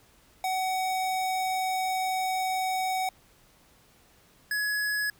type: tone pair in turn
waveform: square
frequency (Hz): 751 / 1685.9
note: F#5 / G#6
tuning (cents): +26 / +26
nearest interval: octave + major second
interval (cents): 1400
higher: second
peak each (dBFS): -27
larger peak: neither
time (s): 0.44-3.09 / 4.51-5.1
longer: first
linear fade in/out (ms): 2
effects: pink hiss -60 dBFS RMS until 5.19 s